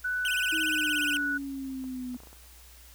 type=tone with pitch glide; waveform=sine; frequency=1489 to 1474.5 Hz; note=F#6 to F#6; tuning=+11 to -6 cents; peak=-27 dBFS; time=0.04-1.38 s; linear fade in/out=10 ms; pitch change=-17 cents; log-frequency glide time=0.85-0.96 s
type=tone with vibrato; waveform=45% pulse; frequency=2797 Hz; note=F7; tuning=2 cents sharp; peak=-29 dBFS; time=0.25-1.17 s; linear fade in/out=0 ms; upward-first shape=sine; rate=17 Hz; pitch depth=220 cents each way
type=exponential sweep; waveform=sine; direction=down; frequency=320 to 246.9 Hz; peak=-33 dBFS; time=0.52-2.17 s; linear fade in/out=10 ms
type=clicks; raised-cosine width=1 ms; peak=-37 dBFS; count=6; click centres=1.841 / 2.145 / 2.203 / 2.235 / 2.272 / 2.33 s
effects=added 60 Hz sine -52 dBFS peak until 2.94 s + white hiss -54 dBFS RMS until 2.94 s